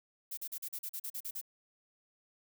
violet noise bursts, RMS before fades -40 dBFS, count 11, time 0.31-1.414 s, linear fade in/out 10 ms, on 64 ms, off 40 ms, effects none

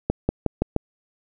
accelerating click train, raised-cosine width 2 ms, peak -6 dBFS, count 5, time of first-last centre 0.1-0.763 s, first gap 190 ms, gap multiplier 0.91, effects none

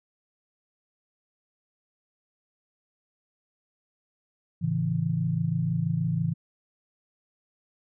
sine chord, A major, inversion none, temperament equal, 110 / 138.59 / 164.81 Hz, A2 / C#3 / E3, 0 / 0 / 0 cents, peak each -31 / -29 / -26 dBFS, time 4.61-6.34 s, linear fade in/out 20 ms, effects none

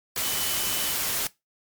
sine tone in noise, 3012 Hz, F#7, 30 cents sharp, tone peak -34 dBFS, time 0.23-0.93 s, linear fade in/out 2 ms, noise white, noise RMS -27 dBFS, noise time 0.16-1.27 s, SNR -10 dB, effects noise-tail reverb RT60 0.2 s tail -20 dB re dry + MP3 96 kbps

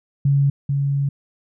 sine tone pair in turn, 140 / 140 Hz, C#3 / C#3, +18 / +18 cents, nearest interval unison, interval 0 cents, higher neither, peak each -13 / -17 dBFS, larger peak first, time 0.25-0.5 / 0.69-1.09 s, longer second, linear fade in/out 5 ms, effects none

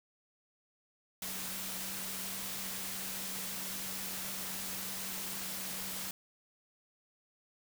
sine tone in noise, 190 Hz, F#3, 46 cents sharp, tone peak -50 dBFS, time 1.22-6.11 s, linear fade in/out 2 ms, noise white, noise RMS -40 dBFS, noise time 1.22-6.11 s, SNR -13 dB, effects none

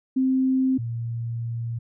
sine tone pair in turn, 261.6 / 116.53 Hz, C4 / A#2, 0 / 0 cents, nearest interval octave + major second, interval 1400 cents, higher first, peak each -18 / -26 dBFS, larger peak first, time 0.16-0.78 / 0.78-1.79 s, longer second, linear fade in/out 10 ms, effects none

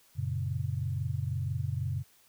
sine chord, F# major, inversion none, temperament equal, 92.5 / 116.54 / 138.59 Hz, F#2 / A#2 / C#3, 0 / 0 / 0 cents, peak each -34 dBFS, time 0.15-2.04 s, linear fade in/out 50 ms, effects white hiss -63 dBFS RMS until 2.28 s

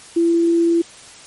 sine tone with quantisation, 336.9 Hz, E4, 38 cents sharp, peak -12 dBFS, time 0.16-0.82 s, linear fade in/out 10 ms, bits 7, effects white hiss -41 dBFS RMS until 1.26 s + MP3 48 kbps

